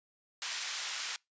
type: band-pass noise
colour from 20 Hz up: white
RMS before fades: -38 dBFS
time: 0.42-1.16 s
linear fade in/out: 0 ms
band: 1200 to 6300 Hz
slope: 12 dB/octave
effects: noise-tail reverb RT60 0.2 s tail -25 dB re dry + resampled to 16000 Hz